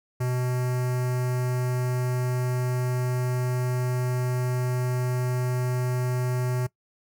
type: tone with notch filter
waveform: square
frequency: 125.3 Hz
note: B2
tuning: 25 cents sharp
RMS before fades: -26 dBFS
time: 0.2-6.67 s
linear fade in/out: 10 ms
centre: 3500 Hz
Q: 1
effects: noise-tail reverb RT60 0.1 s tail -20 dB re dry